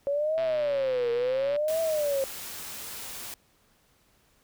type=tone with vibrato; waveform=sine; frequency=555 Hz; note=C#5; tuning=2 cents sharp; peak=-24 dBFS; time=0.07-2.24 s; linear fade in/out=0 ms; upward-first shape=triangle; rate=0.72 Hz; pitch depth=300 cents each way
type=click train; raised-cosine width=0.3 ms; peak=-24 dBFS; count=150; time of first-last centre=0.38-1.563 s; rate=126 Hz
type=noise; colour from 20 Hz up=white; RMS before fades=-39 dBFS; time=1.68-3.34 s; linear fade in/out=2 ms
effects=pink hiss -65 dBFS RMS until 4.43 s